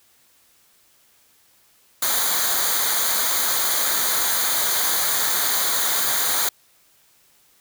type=noise with comb filter; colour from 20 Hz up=white; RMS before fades=-21 dBFS; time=2.02-6.49 s; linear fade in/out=5 ms; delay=0.37 ms; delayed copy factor=-0.75; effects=white hiss -58 dBFS RMS until 7.6 s